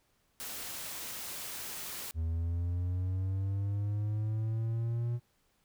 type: noise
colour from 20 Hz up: white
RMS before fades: -41 dBFS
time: 0.4-2.11 s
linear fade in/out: 0 ms
type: linear sweep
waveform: triangle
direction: up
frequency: 80 to 120.2 Hz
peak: -28 dBFS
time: 2.14-5.2 s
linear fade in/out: 50 ms
effects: pink hiss -73 dBFS RMS until 5.64 s